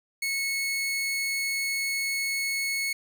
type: tone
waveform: sawtooth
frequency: 2196 Hz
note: C#7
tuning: 17 cents flat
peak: -23 dBFS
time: 0.22-2.93 s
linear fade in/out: 5 ms
effects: none